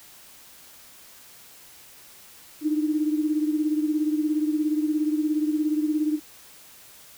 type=beating tone pair; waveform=sine; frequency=302.4 / 319.4 Hz; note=D#4 / D#4; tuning=-49 / +45 cents; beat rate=17 Hz; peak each=-22 / -28 dBFS; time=2.61-6.2 s; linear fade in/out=50 ms; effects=white hiss -49 dBFS RMS until 7.17 s